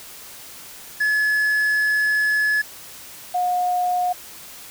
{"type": "tone pair in turn", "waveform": ["triangle", "sine"], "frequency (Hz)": [1708, 720.4], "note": ["G#6", "F#5"], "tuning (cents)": [48, -46], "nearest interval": "octave + minor third", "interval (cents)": 1494, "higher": "first", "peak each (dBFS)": [-15, -18], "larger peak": "first", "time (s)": [[1, 2.62], [3.34, 4.13]], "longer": "first", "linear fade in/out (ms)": 10, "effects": ["white hiss -40 dBFS RMS until 4.7 s"]}